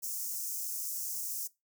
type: high-pass noise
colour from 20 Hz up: white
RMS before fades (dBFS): -37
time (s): 0.02-1.48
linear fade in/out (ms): 20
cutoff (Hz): 5500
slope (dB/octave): 48
effects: noise-tail reverb RT60 0.2 s tail -19 dB re dry